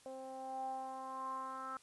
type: tone with low-pass filter sweep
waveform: 10% pulse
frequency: 263.1 Hz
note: C4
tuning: 10 cents sharp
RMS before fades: -44 dBFS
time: 0.06-1.77 s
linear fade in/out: 0 ms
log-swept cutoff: 610 to 1300 Hz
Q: 8.4
effects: white hiss -65 dBFS RMS until 1.82 s + resampled to 24000 Hz